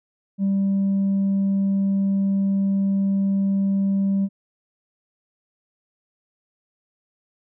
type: tone with tanh clipping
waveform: triangle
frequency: 196 Hz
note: G3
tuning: in tune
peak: -18 dBFS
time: 0.38-4.29 s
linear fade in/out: 50 ms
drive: 6 dB
effects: none